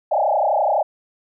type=tone with frequency modulation; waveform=sine; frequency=717 Hz; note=F5; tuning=45 cents sharp; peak=-15 dBFS; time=0.11-0.83 s; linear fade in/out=10 ms; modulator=31.9 Hz; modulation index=4.2; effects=none